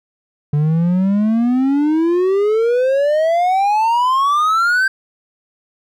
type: exponential sweep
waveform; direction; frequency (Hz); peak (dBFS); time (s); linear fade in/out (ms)
triangle; up; 144.4 to 1578; -10; 0.53-4.88; 5
effects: none